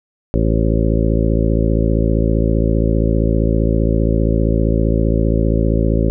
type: harmonic tone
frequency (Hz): 55.2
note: A1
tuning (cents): +6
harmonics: 1 / 2 / 3 / 4 / 5 / 6 / 7 / 9 / 10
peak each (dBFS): -16 / -19 / -21 / -22 / -23 / -24 / -24 / -26 / -26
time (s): 0.34-6.1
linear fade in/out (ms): 0
effects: none